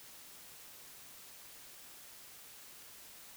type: silence
effects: white hiss -54 dBFS RMS until 3.36 s